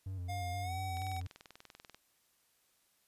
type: tone with vibrato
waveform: triangle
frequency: 92 Hz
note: F#2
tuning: 9 cents flat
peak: -36 dBFS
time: 0.06-1.27 s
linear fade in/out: 5 ms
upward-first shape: square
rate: 4.2 Hz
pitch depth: 57 cents each way
type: tone with pitch glide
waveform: square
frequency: 710 to 756.6 Hz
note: F5 to F#5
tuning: +28 to +38 cents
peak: -40 dBFS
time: 0.28-1.21 s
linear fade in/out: 20 ms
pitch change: +110 cents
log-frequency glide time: 0.62-0.73 s
type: click train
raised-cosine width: 0.2 ms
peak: -34 dBFS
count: 21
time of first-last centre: 0.97-1.946 s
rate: 20.5 Hz
effects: white hiss -73 dBFS RMS until 3.07 s + resampled to 32000 Hz